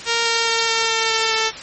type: tone with pitch steps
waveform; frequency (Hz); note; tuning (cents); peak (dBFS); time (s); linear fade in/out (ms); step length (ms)
5% pulse; 463.9 / 460.4 / 457 / 453.6 / 450.2 / 446.8 / 443.5; A#4 / A#4 / A#4 / A#4 / A4 / A4 / A4; -8 / -22 / -34 / -47 / +40 / +27 / +14; -5; 0.05-1.52; 50; 210
effects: white hiss -33 dBFS RMS until 1.62 s + MP3 32 kbps